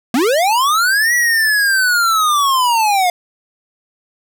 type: linear two-way sweep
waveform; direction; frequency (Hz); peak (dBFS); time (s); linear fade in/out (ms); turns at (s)
square; up then down; 217.9 to 1953 to 700; -12; 0.14-3.1; 2; 1.14
effects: none